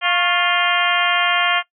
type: harmonic tone with a mistuned harmonic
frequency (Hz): 350.8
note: F4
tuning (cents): +8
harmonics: 2 / 3 / 4 / 5 / 6 / 7 / 8 / 9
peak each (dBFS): -23 / -23 / -23 / -23 / -23 / -23 / -23 / -23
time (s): 0.01-1.63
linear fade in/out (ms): 50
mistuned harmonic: 3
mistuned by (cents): +66
effects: noise-tail reverb RT60 0.1 s tail -18 dB re dry